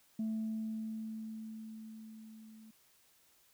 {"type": "tone with level ramp", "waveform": "sine", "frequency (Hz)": 220, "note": "A3", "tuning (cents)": 0, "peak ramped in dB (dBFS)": [-31, -53], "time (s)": [0.19, 2.71], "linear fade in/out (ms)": 5, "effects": ["tanh soft clip ceiling -31 dBFS", "white hiss -68 dBFS RMS until 3.53 s"]}